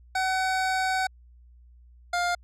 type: tone pair in turn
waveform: 25% pulse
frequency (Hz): 754 / 703.9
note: F#5 / F5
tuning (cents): +32 / +13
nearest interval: minor second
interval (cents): 119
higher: first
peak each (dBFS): -20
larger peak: neither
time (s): 0.15-1.07 / 2.13-2.35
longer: first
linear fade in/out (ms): 5
effects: added 60 Hz sine -50 dBFS peak until 2.43 s + low-pass 8000 Hz 12 dB/octave